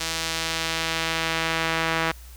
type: tone with band-pass filter sweep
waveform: sawtooth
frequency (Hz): 163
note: E3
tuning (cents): -19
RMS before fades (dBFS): -26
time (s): 0-2.12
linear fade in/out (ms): 10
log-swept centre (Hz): 5200 to 1800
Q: 0.86
effects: added 60 Hz sine -41 dBFS peak until 2.36 s + white hiss -50 dBFS RMS until 2.36 s